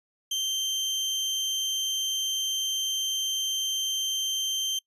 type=tone; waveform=30% pulse; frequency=3136 Hz; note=G7; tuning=in tune; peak=-23 dBFS; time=0.31-4.79 s; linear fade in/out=5 ms; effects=noise-tail reverb RT60 0.1 s tail -24 dB re dry + resampled to 32000 Hz